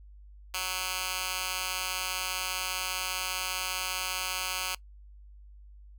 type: tone with high-pass filter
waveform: 10% pulse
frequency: 185 Hz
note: F#3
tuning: in tune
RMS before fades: -33 dBFS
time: 0.54-4.75 s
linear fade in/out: 2 ms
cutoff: 1900 Hz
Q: 0.71
effects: noise-tail reverb RT60 0.1 s tail -22 dB re dry + added 50 Hz sine -48 dBFS peak until 5.98 s